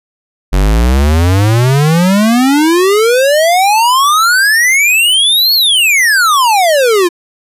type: exponential two-way sweep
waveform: square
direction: up then down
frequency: 44.89 to 4435 to 335.8 Hz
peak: -7 dBFS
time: 0.52-7.09 s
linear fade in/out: 20 ms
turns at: 5.54 s
effects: resampled to 32000 Hz